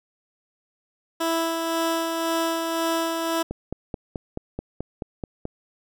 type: tone with tremolo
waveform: 15% pulse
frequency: 329.6 Hz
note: E4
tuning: in tune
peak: -15 dBFS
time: 1.2-3.43 s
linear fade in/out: 10 ms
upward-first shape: sine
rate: 1.9 Hz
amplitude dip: 35%
type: click train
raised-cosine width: 2 ms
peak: -16 dBFS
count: 10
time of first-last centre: 3.51-5.454 s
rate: 4.63 Hz
effects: none